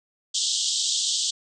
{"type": "band-pass noise", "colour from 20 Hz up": "pink", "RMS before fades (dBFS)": -25, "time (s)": [0.34, 1.31], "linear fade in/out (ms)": 10, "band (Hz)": [3100, 8200], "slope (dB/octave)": 96, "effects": []}